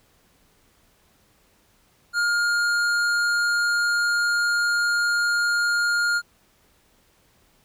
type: tone with hard clipping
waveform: triangle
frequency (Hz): 1415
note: F6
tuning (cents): +22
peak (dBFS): -21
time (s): 2.13-6.22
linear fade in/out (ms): 50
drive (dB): 15
effects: pink hiss -61 dBFS RMS until 7.64 s